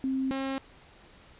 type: tone pair in turn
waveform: sine / sawtooth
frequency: 264.7 / 269 Hz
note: C4 / C4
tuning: +20 / +48 cents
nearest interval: unison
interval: 28 cents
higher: second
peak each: -26 dBFS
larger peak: neither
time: 0.04-0.31 / 0.31-0.58 s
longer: neither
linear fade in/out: 0 ms
effects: pink hiss -55 dBFS RMS until 1.39 s + resampled to 8000 Hz